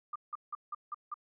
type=tone bursts; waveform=sine; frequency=1200 Hz; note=D6; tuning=37 cents sharp; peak=-35 dBFS; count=6; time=0.13-1.142 s; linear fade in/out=5 ms; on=27 ms; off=170 ms; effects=none